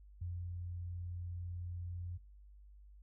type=tone with ADSR envelope; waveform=sine; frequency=88 Hz; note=F2; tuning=14 cents sharp; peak=-38 dBFS; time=0.21-2.18 s; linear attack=7 ms; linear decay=290 ms; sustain=-2 dB; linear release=19 ms; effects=noise-tail reverb RT60 0.5 s tail -23 dB re dry + added 50 Hz sine -55 dBFS peak until 3.02 s